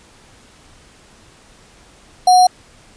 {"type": "tone with sample-and-hold", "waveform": "sine", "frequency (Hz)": 733, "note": "F#5", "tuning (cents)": -16, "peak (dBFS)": -6, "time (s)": [2.27, 2.47], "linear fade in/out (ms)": 5, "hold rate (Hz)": 4900, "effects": ["pink hiss -47 dBFS RMS until 2.96 s", "resampled to 22050 Hz"]}